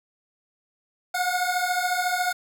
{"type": "beating tone pair", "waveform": "25% pulse", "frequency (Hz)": [717, 731], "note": ["F5", "F#5"], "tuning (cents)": [45, -21], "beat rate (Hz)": 14, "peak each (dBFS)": -22, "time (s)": [1.14, 2.33], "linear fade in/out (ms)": 10, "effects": ["8-bit"]}